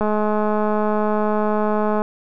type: click train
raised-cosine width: 1 ms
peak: -8 dBFS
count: 427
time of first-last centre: 0.01-2.019 s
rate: 212 Hz
effects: none